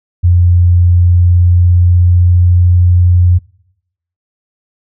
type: tone with pitch glide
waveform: sine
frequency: 88 to 88.82 Hz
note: F2 to F2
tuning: +14 to +30 cents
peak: -4 dBFS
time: 0.23-3.39 s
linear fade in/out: 20 ms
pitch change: +16 cents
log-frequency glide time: 0.89-2.89 s
effects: noise-tail reverb RT60 0.8 s tail -23 dB re dry